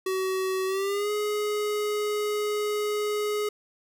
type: tone with pitch glide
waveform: square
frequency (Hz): 377.6 to 419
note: F#4 to G#4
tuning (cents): +35 to +15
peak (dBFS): -26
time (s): 0.06-3.49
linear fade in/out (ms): 5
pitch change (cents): +180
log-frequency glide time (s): 0.66-1.11
effects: none